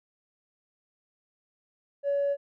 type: tone with tanh clipping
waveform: triangle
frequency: 565 Hz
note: C#5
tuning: 33 cents sharp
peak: -24 dBFS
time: 2.03-2.37 s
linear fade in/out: 50 ms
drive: 5 dB
effects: none